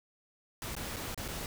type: noise with dropouts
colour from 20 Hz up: pink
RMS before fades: -39 dBFS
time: 0.62-1.46 s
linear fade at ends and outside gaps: 1 ms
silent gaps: 0.752-0.765 / 0.962-0.966 / 1.145-1.176 / 1.28-1.285 s
effects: none